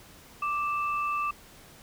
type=tone pair together; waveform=sine; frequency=1174.7 / 2637 Hz; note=D6 / E7; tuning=0 / 0 cents; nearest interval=octave + major second; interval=1400 cents; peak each=-27 / -35 dBFS; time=0.42-1.31 s; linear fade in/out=5 ms; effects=pink hiss -52 dBFS RMS until 1.82 s